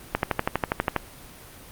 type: click train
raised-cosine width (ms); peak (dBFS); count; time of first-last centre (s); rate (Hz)
0.5; -6; 11; 0.15-0.963; 12.3
effects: pink hiss -45 dBFS RMS until 1.71 s + Opus 32 kbps